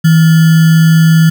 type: tone with sample-and-hold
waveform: sine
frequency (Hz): 162.2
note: E3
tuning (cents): -28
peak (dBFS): -3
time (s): 0.04-1.3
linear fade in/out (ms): 10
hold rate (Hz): 1575
effects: none